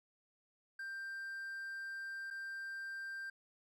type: tone with dropouts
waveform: triangle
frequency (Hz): 1575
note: G6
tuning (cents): +8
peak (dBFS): -40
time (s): 0.79-3.3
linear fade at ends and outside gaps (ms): 5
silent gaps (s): 2.304-2.308
effects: none